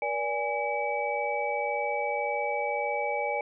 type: tone cluster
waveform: sine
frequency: 478.2 / 580 / 826 / 2290 Hz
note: A#4 / D5 / G#5 / D7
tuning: +44 / -22 / -10 / -44 cents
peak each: -34 / -32 / -31 / -33 dBFS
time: 0.02-3.41 s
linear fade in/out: 2 ms
effects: none